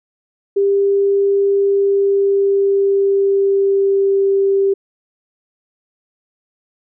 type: tone with pitch glide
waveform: sine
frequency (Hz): 397.7 to 392.7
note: G4 to G4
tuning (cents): +25 to +3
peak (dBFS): -11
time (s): 0.56-4.74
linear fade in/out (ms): 10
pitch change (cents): -22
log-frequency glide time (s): 1.54-4.27
effects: none